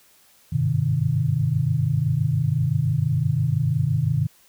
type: tone cluster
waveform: sine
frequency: 96.9 / 104.5 / 126.4 / 152.3 Hz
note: G2 / G#2 / B2 / D#3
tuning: -20 / +11 / +41 / -37 cents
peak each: -28 / -29 / -22 / -22 dBFS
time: 0.52-4.27 s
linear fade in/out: 10 ms
effects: white hiss -56 dBFS RMS until 4.48 s